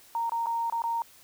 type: tone with dropouts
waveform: sine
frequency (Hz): 926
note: A#5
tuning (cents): -12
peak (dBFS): -26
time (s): 0.15-1.02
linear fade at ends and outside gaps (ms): 1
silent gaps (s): 0.295-0.32 / 0.46-0.468 / 0.699-0.724 / 0.82-0.839
effects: white hiss -55 dBFS RMS until 1.23 s